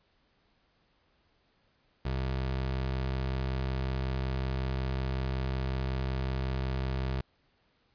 25% pulse tone, 65.41 Hz, C2, in tune, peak -26 dBFS, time 2.05-7.21 s, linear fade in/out 5 ms, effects pink hiss -70 dBFS RMS until 7.94 s + resampled to 11025 Hz

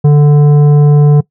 sine tone with tanh clipping, 146.83 Hz, D3, in tune, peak -4 dBFS, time 0.04-1.21 s, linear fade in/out 10 ms, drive 10 dB, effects noise-tail reverb RT60 0.1 s tail -21 dB re dry

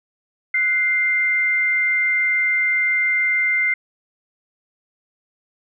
sine tone pair together, 1480 / 2093 Hz, F#6 / C7, 0 / 0 cents, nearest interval tritone, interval 600 cents, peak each -27 / -16 dBFS, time 0.54-3.74 s, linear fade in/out 5 ms, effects none

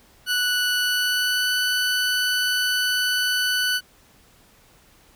20% pulse tone with pitch glide, 1480 to 1492.9 Hz, F#6 to F#6, 0 to +15 cents, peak -15 dBFS, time 0.26-3.81 s, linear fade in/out 50 ms, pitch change +15 cents, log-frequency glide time 0.82-1.51 s, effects pink hiss -55 dBFS RMS until 5.15 s

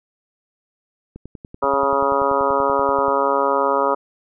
click train, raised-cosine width 3 ms, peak -22 dBFS, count 21, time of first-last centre 1.16-3.083 s, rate 10.4 Hz
harmonic tone, 138.59 Hz, C#3, in tune, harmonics 2 / 3 / 4 / 5 / 6 / 7 / 8 / 9 / 10, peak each -29 / -23 / -21 / -28 / -28 / -21 / -29 / -22 / -33 dBFS, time 1.62-3.95 s, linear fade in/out 10 ms
effects none

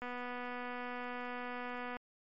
click train, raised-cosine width 0.5 ms, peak -28 dBFS, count 480, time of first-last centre 0.02-1.967 s, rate 246 Hz, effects MP3 48 kbps

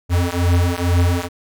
square beating tone pair, 86.5 / 88.7 Hz, F2 / F2, -16 / +27 cents, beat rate 2.2 Hz, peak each -18 dBFS, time 0.09-1.29 s, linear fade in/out 50 ms, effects none

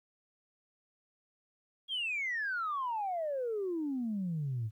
sine exponential sweep, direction down, 3322 to 103.83 Hz, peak -31 dBFS, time 1.88-4.71 s, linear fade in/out 50 ms, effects tanh soft clip ceiling -28 dBFS + 12-bit

